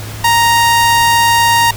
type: tone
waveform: sawtooth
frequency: 933 Hz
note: A#5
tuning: 1 cent sharp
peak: -4 dBFS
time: 0.24-1.71 s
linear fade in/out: 5 ms
effects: added 107 Hz sine -25 dBFS peak until 1.76 s + pink hiss -29 dBFS RMS until 1.76 s